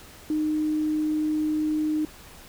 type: tone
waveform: sine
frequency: 307.1 Hz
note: D#4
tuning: 23 cents flat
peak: -22 dBFS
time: 0.3-2.05 s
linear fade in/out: 2 ms
effects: pink hiss -47 dBFS RMS until 2.48 s